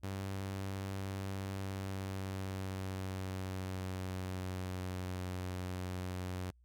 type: tone with pitch glide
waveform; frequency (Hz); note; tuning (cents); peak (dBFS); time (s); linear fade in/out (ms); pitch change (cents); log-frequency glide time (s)
sawtooth; 96.9 to 91.57; G2 to F#2; -20 to -17; -34; 0.03-6.51; 10; -97; 1.57-5.25
effects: added 60 Hz sine -62 dBFS peak until 6.64 s + Opus 48 kbps